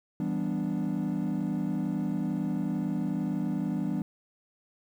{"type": "chord", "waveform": "triangle", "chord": "E minor seventh", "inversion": "none", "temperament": "equal", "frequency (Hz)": [164.81, 196, 246.9, 293.7], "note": ["E3", "G3", "B3", "D4"], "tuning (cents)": [0, 0, 0, 0], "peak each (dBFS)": [-31, -29, -31, -31], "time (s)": [0.2, 4.02], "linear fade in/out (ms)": 2, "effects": ["tanh soft clip ceiling -20 dBFS", "10-bit"]}